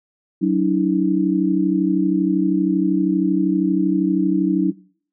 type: tone cluster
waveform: sine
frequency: 186.4 / 288.6 / 321.3 Hz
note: F#3 / D4 / E4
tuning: +13 / -30 / -44 cents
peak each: -19 dBFS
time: 0.41-4.72 s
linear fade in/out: 20 ms
effects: noise-tail reverb RT60 0.5 s tail -21 dB re dry